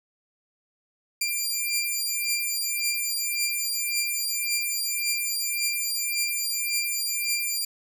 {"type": "beating tone pair", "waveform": "10% pulse", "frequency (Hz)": [2379, 2380.8], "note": ["D7", "D7"], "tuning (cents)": [22, 23], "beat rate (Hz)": 1.8, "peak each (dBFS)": -19, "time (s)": [1.21, 7.65], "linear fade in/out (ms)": 5, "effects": []}